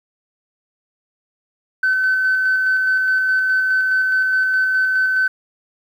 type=tone with tremolo; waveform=sine; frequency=1523 Hz; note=F#6; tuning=50 cents sharp; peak=-12 dBFS; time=1.83-5.28 s; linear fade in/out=5 ms; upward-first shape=square; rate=4.8 Hz; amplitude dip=25%; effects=tanh soft clip ceiling -10 dBFS + 8-bit